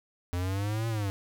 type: exponential two-way sweep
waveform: square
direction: up then down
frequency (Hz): 86.9 to 115.8 to 95.9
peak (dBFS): -29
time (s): 0.33-1.1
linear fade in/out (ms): 0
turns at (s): 0.88
effects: 11-bit

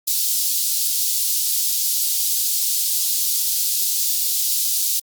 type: high-pass noise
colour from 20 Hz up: white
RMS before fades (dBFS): -20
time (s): 0.07-5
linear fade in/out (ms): 10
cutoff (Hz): 3900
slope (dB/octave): 24
effects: Opus 48 kbps

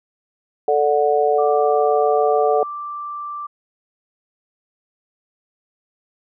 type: harmonic tone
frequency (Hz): 146.83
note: D3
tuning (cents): 0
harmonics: 3 / 4 / 5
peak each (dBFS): -17 / -20 / -18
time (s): 0.68-2.63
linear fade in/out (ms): 2
type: tone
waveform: sine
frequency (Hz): 1174.7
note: D6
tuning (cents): 0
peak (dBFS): -26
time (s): 1.38-3.47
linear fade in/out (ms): 10
effects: none

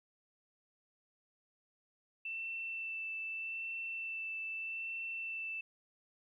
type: tone with vibrato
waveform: sine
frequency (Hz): 2667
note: E7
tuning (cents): +20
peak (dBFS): -38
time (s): 2.25-5.61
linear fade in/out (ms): 5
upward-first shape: sine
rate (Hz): 0.81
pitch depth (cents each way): 13
effects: 13-bit

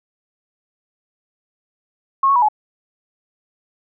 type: tone with pitch steps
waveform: sine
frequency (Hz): 1085 / 1107 / 972 / 851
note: C#6 / C#6 / B5 / G#5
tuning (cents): -37 / -3 / -28 / +42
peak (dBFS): -11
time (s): 2.23-2.486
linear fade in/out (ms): 5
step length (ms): 64
effects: none

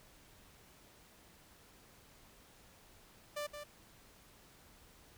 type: tone with echo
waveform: sawtooth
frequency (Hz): 590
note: D5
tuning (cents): +8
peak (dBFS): -34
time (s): 3.36-3.47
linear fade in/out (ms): 10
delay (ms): 170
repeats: 1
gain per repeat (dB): -7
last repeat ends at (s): 3.64
effects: pink hiss -62 dBFS RMS until 5.17 s

